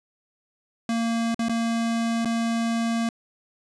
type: tone with dropouts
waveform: square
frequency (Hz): 230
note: A#3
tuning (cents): -23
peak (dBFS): -23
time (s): 0.89-3.09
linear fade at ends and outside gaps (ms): 2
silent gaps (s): 1.345-1.392 / 1.485-1.494 / 2.248-2.255
effects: resampled to 22050 Hz